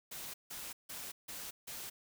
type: noise bursts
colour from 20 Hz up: white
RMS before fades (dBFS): -45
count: 5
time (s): 0.11-1.9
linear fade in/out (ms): 10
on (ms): 230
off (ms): 160
effects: none